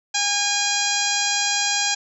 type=harmonic tone; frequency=815 Hz; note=G#5; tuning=33 cents flat; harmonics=1 / 2 / 3 / 4 / 5 / 6 / 7 / 8 / 9; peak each=-28 / -28 / -28 / -28 / -28 / -28 / -28 / -28 / -28 dBFS; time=0.14-1.95 s; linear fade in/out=10 ms; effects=none